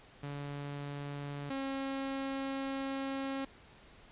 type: tone pair in turn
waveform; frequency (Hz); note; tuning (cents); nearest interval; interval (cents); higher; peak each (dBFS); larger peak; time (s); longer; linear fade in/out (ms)
sawtooth; 143.1 / 270.9; D3 / C#4; -45 / -40; major seventh; 1105; second; -35 / -31; second; 0.23-1.5 / 1.5-3.45; second; 5
effects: pink hiss -58 dBFS RMS until 4.11 s + resampled to 8000 Hz